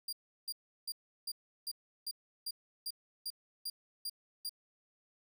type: tone bursts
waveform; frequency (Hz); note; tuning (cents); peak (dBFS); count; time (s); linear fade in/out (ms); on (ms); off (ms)
sawtooth; 4785; D8; +32; -34; 12; 0.08-4.494; 5; 47; 350
effects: none